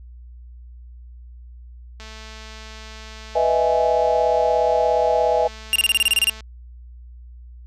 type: click train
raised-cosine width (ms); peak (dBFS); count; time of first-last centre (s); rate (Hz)
0.2; -23; 966; 2-6.406; 219
type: chord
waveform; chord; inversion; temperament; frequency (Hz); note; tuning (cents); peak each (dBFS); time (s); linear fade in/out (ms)
sine; E major seventh; second; equal; 493.9 / 622.3 / 659.3 / 830.6; B4 / D#5 / E5 / G#5; 0 / 0 / 0 / 0; -21; 3.35-5.48; 10
type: tone bursts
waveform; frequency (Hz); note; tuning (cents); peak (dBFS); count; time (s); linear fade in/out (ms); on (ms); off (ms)
45% pulse; 2794; F7; 0; -14; 11; 5.73-6.297; 0; 27; 27
effects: added 60 Hz sine -38 dBFS peak until 7.66 s + resampled to 32000 Hz